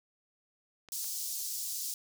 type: clicks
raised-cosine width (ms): 0.2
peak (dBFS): -33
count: 2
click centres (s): 0.887 / 1.044
type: high-pass noise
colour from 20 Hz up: pink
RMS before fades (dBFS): -37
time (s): 0.92-1.94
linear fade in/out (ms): 2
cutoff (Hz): 5100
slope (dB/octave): 24
effects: none